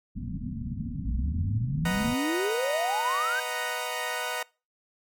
white low-pass noise, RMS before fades -34 dBFS, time 0.15-2.15 s, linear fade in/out 20 ms, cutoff 260 Hz, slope 96 dB/octave
sine exponential sweep, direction up, 51.91 to 1600 Hz, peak -26 dBFS, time 1.05-3.4 s, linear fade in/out 5 ms
15% pulse chord, B major seventh, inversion none, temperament equal, 493.9 / 622.3 / 740 / 932.3 Hz, B4 / D#5 / F#5 / A#5, 0 / 0 / 0 / 0 cents, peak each -29 dBFS, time 1.85-4.43 s, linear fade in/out 5 ms
effects noise-tail reverb RT60 0.3 s tail -23 dB re dry

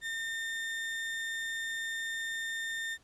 35% pulse tone, 1814 Hz, A#6, 48 cents flat, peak -32 dBFS, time 0.01-2.98 s, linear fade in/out 50 ms, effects pink hiss -65 dBFS RMS until 3.03 s + low-pass 9000 Hz 12 dB/octave

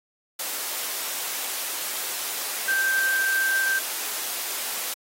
sine tone in noise, 1568 Hz, G6, in tune, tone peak -21 dBFS, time 2.68-3.79 s, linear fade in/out 5 ms, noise white, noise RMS -30 dBFS, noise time 0.39-4.94 s, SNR +6 dB, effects high-pass 400 Hz 12 dB/octave + AAC 48 kbps

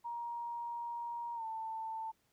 sine tone with pitch glide, 943 to 890.1 Hz, A#5 to A5, +20 to +20 cents, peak -38 dBFS, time 0.04-2.12 s, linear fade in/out 20 ms, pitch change -100 cents, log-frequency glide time 1.35-1.44 s, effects pink hiss -75 dBFS RMS until 2.32 s + high-pass 60 Hz 12 dB/octave

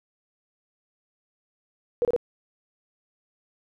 sine tone bursts, 481.7 Hz, B4, 43 cents flat, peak -19 dBFS, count 3, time 2.02-2.163 s, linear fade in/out 0 ms, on 29 ms, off 28 ms, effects none

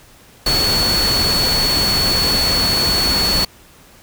sine tone in noise, 4412 Hz, C#8, 9 cents flat, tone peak -15 dBFS, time 0.46-3.45 s, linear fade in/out 5 ms, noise pink, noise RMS -20 dBFS, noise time 0.46-3.45 s, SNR +2 dB, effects pink hiss -46 dBFS RMS until 4.02 s

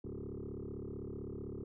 sine tone with frequency modulation, 240 Hz, B3, 49 cents flat, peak -39 dBFS, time 0.04-1.64 s, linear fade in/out 5 ms, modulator 35.7 Hz, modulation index 5.3, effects tanh soft clip ceiling -38 dBFS

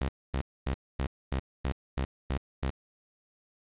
sawtooth tone bursts, 66.7 Hz, C2, 34 cents sharp, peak -24 dBFS, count 9, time 0.01-2.703 s, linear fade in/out 0 ms, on 77 ms, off 250 ms, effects resampled to 8000 Hz + 9-bit

